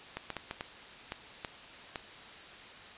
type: clicks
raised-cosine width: 0.3 ms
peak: -20 dBFS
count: 8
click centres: 0.17 / 0.303 / 0.367 / 0.511 / 0.609 / 1.121 / 1.448 / 1.958 s
effects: white hiss -49 dBFS RMS until 2.97 s + resampled to 8000 Hz